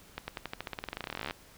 accelerating click train, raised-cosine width 0.3 ms, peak -19 dBFS, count 29, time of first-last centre 0.18-1.309 s, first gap 100 ms, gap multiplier 0.92, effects pink hiss -56 dBFS RMS until 1.57 s

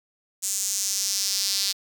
sawtooth tone with high-pass filter sweep, 197.2 Hz, G3, 11 cents sharp, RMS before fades -26 dBFS, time 0.42-1.73 s, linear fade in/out 20 ms, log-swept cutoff 7200 to 4500 Hz, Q 3, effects none

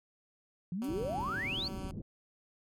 sine exponential sweep, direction up, 166.4 to 4662 Hz, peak -33 dBFS, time 0.72-1.68 s, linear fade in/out 2 ms
10% pulse tone, 190.3 Hz, F#3, 49 cents sharp, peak -36 dBFS, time 0.82-1.91 s, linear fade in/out 0 ms
blue noise with exponential decay, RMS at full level -46 dBFS, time 0.84-0.93 s, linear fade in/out 2 ms, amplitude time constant 19 ms
white low-pass noise, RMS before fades -41 dBFS, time 0.88-2.02 s, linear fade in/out 5 ms, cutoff 290 Hz, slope 24 dB/octave
effects MP3 64 kbps

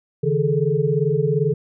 sine tone cluster, 141.7 / 159.3 / 419.5 / 442.2 Hz, C#3 / D#3 / G#4 / A4, +38 / +41 / +17 / +9 cents, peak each -22 dBFS, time 0.23-1.54 s, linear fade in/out 10 ms, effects none

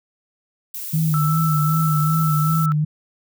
violet noise, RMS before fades -30 dBFS, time 0.74-2.66 s, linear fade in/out 5 ms
sine tone with vibrato, 155.56 Hz, D#3, in tune, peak -16 dBFS, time 0.93-2.85 s, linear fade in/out 10 ms, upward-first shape sine, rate 2.6 Hz, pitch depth 56 cents each way
sine tone, 1318.5 Hz, E6, in tune, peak -22 dBFS, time 1.14-2.72 s, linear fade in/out 0 ms
effects none

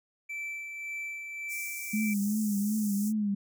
triangle tone with tremolo, 2327 Hz, D7, 17 cents flat, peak -32 dBFS, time 0.29-2.14 s, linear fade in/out 10 ms, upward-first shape sine, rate 1.8 Hz, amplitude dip 40%
pink high-pass noise, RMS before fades -41 dBFS, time 1.48-3.13 s, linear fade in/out 50 ms, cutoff 5900 Hz, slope 48 dB/octave
sine tone with vibrato, 208.3 Hz, G#3, 5 cents sharp, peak -26 dBFS, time 1.93-3.35 s, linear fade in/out 10 ms, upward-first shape triangle, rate 2.7 Hz, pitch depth 84 cents each way
effects none

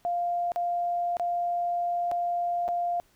sine tone with dropouts, 698.5 Hz, F5, in tune, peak -25 dBFS, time 0.05-3 s, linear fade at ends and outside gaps 0 ms, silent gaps 0.519-0.56 / 1.169-1.197 / 2.114-2.118 / 2.68-2.687 s, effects pink hiss -64 dBFS RMS until 3.15 s

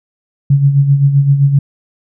sine tone with tremolo, 140 Hz, C#3, 18 cents sharp, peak -4 dBFS, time 0.5-1.59 s, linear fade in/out 5 ms, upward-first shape sine, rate 7.7 Hz, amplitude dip 60%, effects none

